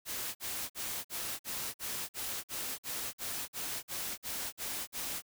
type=noise bursts; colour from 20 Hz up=white; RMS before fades=-38 dBFS; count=15; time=0.05-5.222 s; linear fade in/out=50 ms; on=300 ms; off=48 ms; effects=none